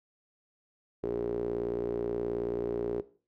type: tone with band-pass filter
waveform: sawtooth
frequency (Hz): 58.7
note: A#1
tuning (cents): +13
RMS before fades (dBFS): -33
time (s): 1.03-3.01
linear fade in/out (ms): 5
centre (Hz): 400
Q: 6
effects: noise-tail reverb RT60 0.4 s tail -17 dB re dry